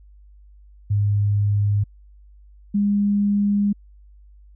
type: tone pair in turn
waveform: sine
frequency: 102.5 / 203.5 Hz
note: G#2 / G#3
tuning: -22 / -35 cents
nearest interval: octave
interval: 1187 cents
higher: second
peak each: -16 dBFS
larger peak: neither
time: 0.9-1.84 / 2.74-3.73 s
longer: second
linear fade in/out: 10 ms
effects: added 50 Hz sine -45 dBFS peak until 4.55 s